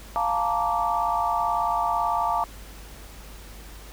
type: chord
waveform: sine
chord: Bb major seventh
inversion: second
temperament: just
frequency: 699.2 / 874.1 / 932.3 / 1165.4 Hz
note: F5 / A5 / Bb5 / D6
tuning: +2 / -12 / 0 / -14 cents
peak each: -27 dBFS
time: 0.16-2.44 s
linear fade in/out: 0 ms
effects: added 50 Hz sine -42 dBFS peak until 3.92 s + pink hiss -46 dBFS RMS until 3.92 s